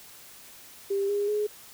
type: tone with pitch steps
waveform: sine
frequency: 396.1 / 407.7 / 419.7 Hz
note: G4 / G#4 / G#4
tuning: +18 / -32 / +18 cents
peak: -24 dBFS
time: 0.9-1.47 s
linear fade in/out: 10 ms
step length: 190 ms
effects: white hiss -49 dBFS RMS until 1.73 s